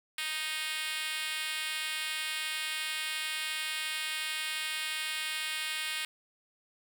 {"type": "tone with high-pass filter", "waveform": "5% pulse", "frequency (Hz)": 311.4, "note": "D#4", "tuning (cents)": 2, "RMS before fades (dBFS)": -35, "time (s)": [0.18, 6.05], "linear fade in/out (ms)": 2, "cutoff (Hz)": 2100, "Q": 1, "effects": []}